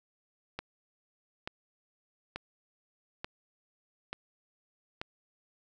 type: click train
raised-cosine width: 0.3 ms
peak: -20 dBFS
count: 6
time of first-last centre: 0.59-5.015 s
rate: 1.13 Hz
effects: none